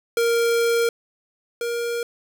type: tone pair in turn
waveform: square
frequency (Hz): 466.2 / 471.1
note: A#4 / A#4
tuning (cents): 0 / +18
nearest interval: unison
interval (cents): 18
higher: second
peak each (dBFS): -18 / -24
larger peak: first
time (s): 0.17-0.89 / 1.61-2.03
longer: first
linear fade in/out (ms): 2
effects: none